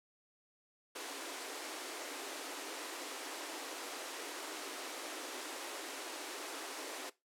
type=high-pass noise; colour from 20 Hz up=pink; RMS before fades=-44 dBFS; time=0.95-7.1 s; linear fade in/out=10 ms; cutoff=270 Hz; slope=96 dB/octave; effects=noise-tail reverb RT60 0.2 s tail -18 dB re dry + low-pass 11000 Hz 12 dB/octave